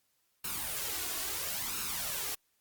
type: noise with flanger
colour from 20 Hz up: white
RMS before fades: -36 dBFS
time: 0.44-2.35 s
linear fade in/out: 5 ms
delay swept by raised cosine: 0.74 to 2.84 ms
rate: 0.74 Hz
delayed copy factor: +0.65
effects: white hiss -75 dBFS RMS until 2.6 s + Opus 48 kbps